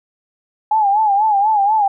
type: tone with vibrato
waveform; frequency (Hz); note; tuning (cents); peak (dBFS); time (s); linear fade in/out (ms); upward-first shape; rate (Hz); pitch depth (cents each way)
sine; 833; G#5; +5; -11; 0.71-1.88; 5; sine; 4.1; 100
effects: none